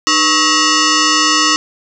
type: tone with frequency modulation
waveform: sine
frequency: 2085 Hz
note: C7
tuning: 7 cents flat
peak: -9 dBFS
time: 0.07-1.56 s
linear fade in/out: 0 ms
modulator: 797 Hz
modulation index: 5.4
effects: none